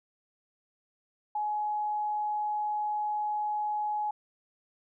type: tone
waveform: sine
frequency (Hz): 842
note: G#5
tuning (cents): +24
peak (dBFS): -28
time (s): 1.35-4.11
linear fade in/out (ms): 5
effects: none